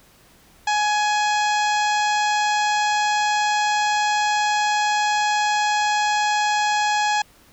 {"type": "harmonic tone with a mistuned harmonic", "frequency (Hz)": 839, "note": "G#5", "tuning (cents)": 17, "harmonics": [1, 2, 3, 4, 5, 6, 7, 8, 9], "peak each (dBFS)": [-19, -25, -29, -31, -33, -35, -36, -37, -38], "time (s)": [0.67, 7.22], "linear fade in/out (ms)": 5, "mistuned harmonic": 4, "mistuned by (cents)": -17, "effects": ["pink hiss -53 dBFS RMS until 7.52 s"]}